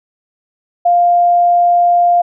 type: tone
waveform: sine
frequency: 700 Hz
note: F5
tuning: 4 cents sharp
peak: -7 dBFS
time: 0.85-2.22 s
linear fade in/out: 10 ms
effects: none